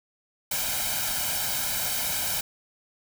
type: noise with comb filter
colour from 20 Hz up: white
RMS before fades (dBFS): -28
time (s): 0.51-2.41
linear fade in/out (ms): 5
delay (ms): 1.3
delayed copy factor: +0.75
effects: none